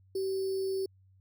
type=tone with sample-and-hold; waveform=sine; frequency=384.2 Hz; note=G4; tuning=35 cents flat; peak=-29 dBFS; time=0.15-0.86 s; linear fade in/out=5 ms; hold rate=4900 Hz; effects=added 95 Hz sine -59 dBFS peak until 1.2 s